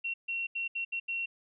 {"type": "tone bursts at uneven times", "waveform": "sine", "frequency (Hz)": 2730, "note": "F7", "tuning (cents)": -40, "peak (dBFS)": -31, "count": 6, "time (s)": [[0.04, 0.14], [0.28, 0.47], [0.55, 0.68], [0.75, 0.85], [0.92, 1], [1.08, 1.26]], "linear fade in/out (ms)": 10, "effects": []}